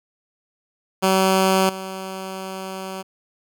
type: tone with level steps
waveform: 10% pulse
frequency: 190 Hz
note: F#3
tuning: 46 cents sharp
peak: -7 / -21 dBFS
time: 1.02-3.03 s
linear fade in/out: 20 ms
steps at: 1.69 s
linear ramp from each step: 5 ms
effects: none